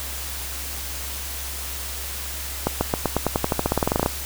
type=accelerating click train; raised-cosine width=1 ms; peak=-5 dBFS; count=20; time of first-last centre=2.67-4.061 s; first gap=140 ms; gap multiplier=0.92; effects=added 67 Hz sine -34 dBFS peak until 4.25 s + white hiss -32 dBFS RMS until 4.25 s